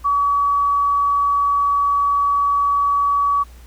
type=tone; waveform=sine; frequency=1137 Hz; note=C#6; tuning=44 cents sharp; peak=-14 dBFS; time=0.04-3.44 s; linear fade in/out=20 ms; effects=added 60 Hz sine -39 dBFS peak until 3.66 s + pink hiss -50 dBFS RMS until 3.66 s